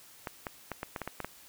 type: clicks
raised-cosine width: 0.5 ms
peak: -20 dBFS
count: 9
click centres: 0.272 / 0.468 / 0.717 / 0.831 / 0.962 / 1.017 / 1.076 / 1.203 / 1.246 s
effects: white hiss -55 dBFS RMS until 1.48 s